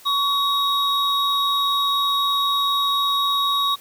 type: tone pair together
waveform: triangle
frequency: 1124 / 3781 Hz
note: C#6 / A#7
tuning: +24 / +24 cents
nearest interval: octave + major sixth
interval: 2100 cents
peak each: -19 dBFS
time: 0.05-3.76 s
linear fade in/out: 20 ms
effects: white hiss -47 dBFS RMS until 3.8 s